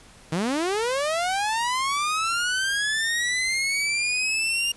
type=linear sweep; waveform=sawtooth; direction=up; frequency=150.8 to 2826 Hz; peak=-19 dBFS; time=0.32-4.72 s; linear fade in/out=5 ms; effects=pink hiss -50 dBFS RMS until 4.76 s + resampled to 24000 Hz